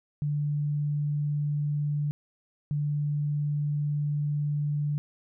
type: tone bursts at uneven times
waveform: sine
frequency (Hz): 147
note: D3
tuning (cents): +2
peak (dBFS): -25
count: 2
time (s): 0.22-2.11 / 2.71-4.98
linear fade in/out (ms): 0
effects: none